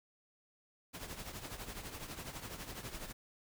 pink noise with tremolo, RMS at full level -43 dBFS, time 0.93-3.13 s, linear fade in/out 20 ms, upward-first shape triangle, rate 12 Hz, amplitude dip 70%, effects none

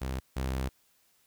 sawtooth tone pair in turn, 65.41 / 65.41 Hz, C2 / C2, 0 / 0 cents, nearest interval unison, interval 0 cents, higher neither, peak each -28 / -26 dBFS, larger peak second, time 0.01-0.2 / 0.36-0.69 s, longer second, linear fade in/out 10 ms, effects white hiss -68 dBFS RMS until 1.26 s

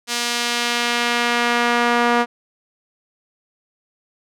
sawtooth tone with band-pass filter sweep, 238.8 Hz, A#3, 42 cents sharp, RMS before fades -19 dBFS, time 0.07-2.26 s, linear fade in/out 50 ms, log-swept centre 5300 to 1100 Hz, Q 0.8, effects none

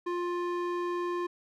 square tone with band-pass filter, 351.3 Hz, F4, 10 cents sharp, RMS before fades -32 dBFS, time 0.06-1.27 s, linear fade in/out 10 ms, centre 750 Hz, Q 1.2, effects none

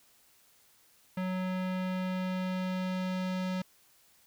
square tone with low-pass filter sweep, 185 Hz, F#3, in tune, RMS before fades -33 dBFS, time 1.17-3.62 s, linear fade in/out 5 ms, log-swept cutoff 2500 to 4600 Hz, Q 1, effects white hiss -64 dBFS RMS until 4.26 s

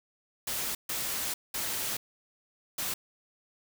white noise bursts at uneven times, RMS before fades -33 dBFS, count 4, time 0.47-0.75 / 0.89-1.34 / 1.54-1.97 / 2.78-2.94 s, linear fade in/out 5 ms, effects none

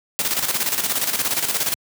white noise with tremolo, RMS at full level -20 dBFS, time 0.19-1.74 s, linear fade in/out 0 ms, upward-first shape square, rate 17 Hz, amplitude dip 60%, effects high-pass 100 Hz 12 dB/octave

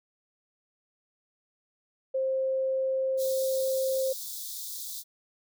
sine tone, 528 Hz, C5, 16 cents sharp, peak -25 dBFS, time 2.14-4.13 s, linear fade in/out 10 ms
white high-pass noise, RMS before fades -38 dBFS, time 3.17-5.04 s, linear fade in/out 50 ms, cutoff 3500 Hz, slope 96 dB/octave
effects none

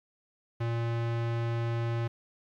square tone, 116.54 Hz, A#2, in tune, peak -29 dBFS, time 0.6-2.08 s, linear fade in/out 10 ms, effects low-pass 3000 Hz 12 dB/octave + 11-bit

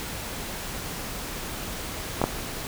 clicks, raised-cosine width 1 ms, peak -8 / -6 dBFS, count 2, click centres 2.216 / 2.24 s, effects pink hiss -34 dBFS RMS until 2.67 s

